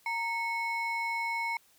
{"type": "ring-modulated tone", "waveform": "triangle", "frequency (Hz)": 1562, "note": "G6", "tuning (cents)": -7, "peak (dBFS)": -25, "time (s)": [0.06, 1.57], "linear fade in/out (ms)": 2, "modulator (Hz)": 636, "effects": ["white hiss -64 dBFS RMS until 1.78 s"]}